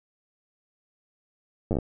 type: slowing click train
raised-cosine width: 2 ms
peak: -13 dBFS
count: 7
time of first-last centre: 1.71-1.787 s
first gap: 9 ms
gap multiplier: 1.14
effects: none